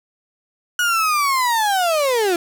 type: linear sweep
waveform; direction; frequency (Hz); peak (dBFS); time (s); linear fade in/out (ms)
35% pulse; down; 1464 to 332.9; -14; 0.79-2.36; 2
effects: 7-bit